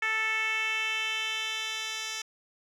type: tone with band-pass filter sweep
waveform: 10% pulse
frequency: 440 Hz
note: A4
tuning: in tune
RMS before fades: -31 dBFS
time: 0.02-2.22 s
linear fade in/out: 5 ms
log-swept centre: 2000 to 4600 Hz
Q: 2.7
effects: none